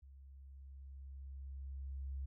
sine tone with level ramp, 67.7 Hz, C#2, 40 cents flat, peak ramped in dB -55 to -39 dBFS, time 0.02-2.26 s, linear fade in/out 10 ms, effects none

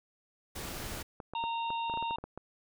pink noise, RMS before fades -40 dBFS, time 0.55-1.03 s, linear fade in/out 10 ms
clicks, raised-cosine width 1 ms, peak -27 dBFS, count 12, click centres 1.202 / 1.336 / 1.439 / 1.704 / 1.898 / 1.939 / 1.974 / 2.026 / 2.109 / 2.185 / 2.24 / 2.376 s
harmonic tone, 923 Hz, A#5, 17 cents flat, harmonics 1 / 3 / 4, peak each -32 / -42 / -44 dBFS, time 1.35-2.16 s, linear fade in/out 2 ms
effects none

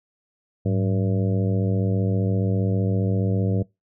harmonic tone with a mistuned harmonic, 95 Hz, F#2, 46 cents sharp, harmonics 1 / 2 / 3 / 4 / 5 / 6 / 7, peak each -21 / -25 / -31 / -33 / -31 / -36 / -39 dBFS, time 0.65-3.63 s, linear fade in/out 10 ms, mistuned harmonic 1, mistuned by +150 cents, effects noise-tail reverb RT60 0.2 s tail -23 dB re dry

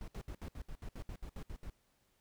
brown noise bursts, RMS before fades -44 dBFS, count 13, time 0.01-1.699 s, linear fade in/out 2 ms, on 69 ms, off 66 ms, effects pink hiss -75 dBFS RMS until 2.2 s

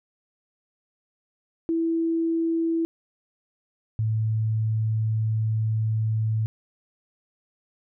sine tone pair in turn, 329.6 / 109.99 Hz, E4 / A2, 0 / 0 cents, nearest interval octave + perfect fifth, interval 1900 cents, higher first, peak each -21 dBFS, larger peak neither, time 1.69-2.85 / 3.99-6.46 s, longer second, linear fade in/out 0 ms, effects none

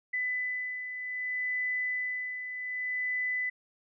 sine beating tone pair, 2000 / 2000.64 Hz, B6 / B6, +21 / +22 cents, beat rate 0.64 Hz, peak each -39 / -31 dBFS, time 0.13-3.5 s, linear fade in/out 10 ms, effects none

